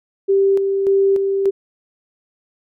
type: tone with tremolo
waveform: sine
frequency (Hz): 392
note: G4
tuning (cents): 0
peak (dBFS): -11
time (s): 0.28-1.51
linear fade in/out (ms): 20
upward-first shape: square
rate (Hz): 1.7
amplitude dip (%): 40
effects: none